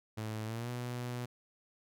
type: tone with pitch glide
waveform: sawtooth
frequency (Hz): 109.1 to 122.46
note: A2 to B2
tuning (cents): -14 to -14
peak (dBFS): -33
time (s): 0.17-1.26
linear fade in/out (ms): 10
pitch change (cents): +200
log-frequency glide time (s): 0.45-0.7
effects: none